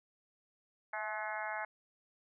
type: harmonic tone with a mistuned harmonic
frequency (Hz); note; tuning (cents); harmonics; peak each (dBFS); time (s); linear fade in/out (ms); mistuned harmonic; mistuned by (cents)
213.6; G#3; +49; 3 / 4 / 5 / 6 / 7 / 8 / 9 / 10; -44 / -41 / -48 / -48 / -44 / -44 / -51 / -46; 0.93-1.65; 5; 3; +33
effects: none